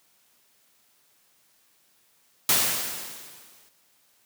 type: noise with exponential decay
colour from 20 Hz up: white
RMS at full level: -19 dBFS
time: 2.49-3.69 s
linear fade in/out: 2 ms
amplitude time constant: 260 ms
effects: white hiss -64 dBFS RMS until 4.25 s + high-pass 100 Hz 12 dB/octave